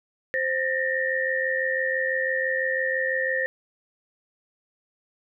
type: tone cluster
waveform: sine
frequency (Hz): 523 / 1790 / 1876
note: C5 / A6 / A#6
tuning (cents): -1 / +29 / +11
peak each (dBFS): -27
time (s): 0.34-3.46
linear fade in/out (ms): 0
effects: none